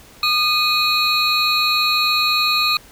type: tone cluster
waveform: triangle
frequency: 1220 / 2490 / 3934 / 4277 Hz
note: D#6 / D#7 / B7 / C8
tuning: -34 / +1 / -7 / +37 cents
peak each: -19 dBFS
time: 0.23-2.77 s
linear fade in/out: 2 ms
effects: pink hiss -45 dBFS RMS until 2.91 s